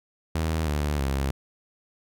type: tone with pitch steps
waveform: sawtooth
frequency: 80 / 73.79 / 68.05 Hz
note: D#2 / D2 / C#2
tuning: +49 / +9 / -31 cents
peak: -20 dBFS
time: 0.35-1.31 s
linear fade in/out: 5 ms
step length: 320 ms
effects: none